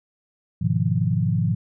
sine chord, F half-diminished seventh, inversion first, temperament equal, 103.83 / 123.47 / 155.56 / 174.61 Hz, Ab2 / Cb3 / Eb3 / F3, 0 / 0 / 0 / 0 cents, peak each -24 dBFS, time 0.61-1.55 s, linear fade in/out 10 ms, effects none

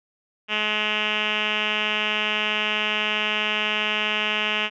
5% pulse tone with low-pass filter, 212.3 Hz, G#3, 38 cents sharp, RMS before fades -24 dBFS, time 0.48-4.7 s, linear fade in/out 50 ms, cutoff 2900 Hz, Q 6.6, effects none

